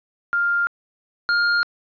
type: tone pair in turn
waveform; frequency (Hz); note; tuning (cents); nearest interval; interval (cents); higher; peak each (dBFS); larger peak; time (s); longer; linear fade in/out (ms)
sine / square; 1400 / 1410.6; F6 / F6; +4 / +17; unison; 13; second; -17 / -17; neither; 0.33-0.67 / 1.29-1.63; neither; 0
effects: resampled to 11025 Hz + 9-bit